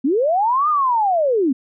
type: linear two-way sweep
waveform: sine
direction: up then down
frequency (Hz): 242.2 to 1244.5 to 242.2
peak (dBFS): -14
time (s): 0.04-1.53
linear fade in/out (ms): 10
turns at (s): 0.69
effects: none